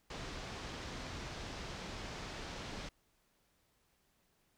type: low-pass noise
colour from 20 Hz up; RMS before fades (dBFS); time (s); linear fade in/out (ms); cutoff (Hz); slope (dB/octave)
pink; -45; 0.1-2.89; 5; 6100; 24
effects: pink hiss -75 dBFS RMS until 4.57 s